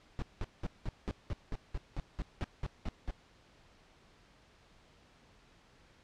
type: noise bursts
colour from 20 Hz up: brown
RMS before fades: -35 dBFS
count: 14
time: 0.19-3.108 s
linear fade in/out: 0 ms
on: 32 ms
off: 190 ms
effects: pink hiss -63 dBFS RMS until 6.03 s + low-pass 5000 Hz 12 dB/octave